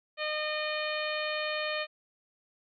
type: harmonic tone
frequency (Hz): 610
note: D#5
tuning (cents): -34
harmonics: 1 / 2 / 3 / 4 / 5 / 6 / 7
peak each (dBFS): -34 / -39 / -37 / -37 / -40 / -44 / -42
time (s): 0.17-1.87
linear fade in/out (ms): 50
effects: none